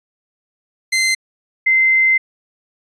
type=tone pair in turn; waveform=sawtooth / sine; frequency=2073 / 2073 Hz; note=C7 / C7; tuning=-17 / -17 cents; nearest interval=unison; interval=0 cents; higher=neither; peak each=-10 dBFS; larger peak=neither; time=0.92-1.15 / 1.66-2.18 s; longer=second; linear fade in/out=10 ms; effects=resampled to 22050 Hz